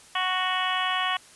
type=harmonic tone; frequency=370 Hz; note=F#4; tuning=in tune; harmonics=2 / 3 / 4 / 5 / 6 / 7 / 8 / 9; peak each=-31 / -28 / -35 / -31 / -36 / -36 / -31 / -35 dBFS; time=0.15-1.17 s; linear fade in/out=5 ms; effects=white hiss -51 dBFS RMS until 1.35 s + resampled to 24000 Hz